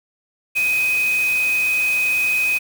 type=tone in noise; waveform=sine; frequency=2511 Hz; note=D#7; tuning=15 cents sharp; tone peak=-16 dBFS; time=0.55-2.59 s; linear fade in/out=20 ms; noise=white; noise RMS=-31 dBFS; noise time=0.55-2.59 s; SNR=+12 dB; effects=none